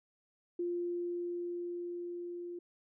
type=tone with level ramp; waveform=sine; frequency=349.2 Hz; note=F4; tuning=in tune; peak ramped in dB=-32 to -40 dBFS; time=0.59-2.59 s; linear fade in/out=5 ms; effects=none